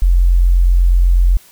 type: tone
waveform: sine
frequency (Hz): 44.07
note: F1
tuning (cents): +16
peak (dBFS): -7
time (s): 0.02-1.37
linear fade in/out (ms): 0
effects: white hiss -45 dBFS RMS until 1.51 s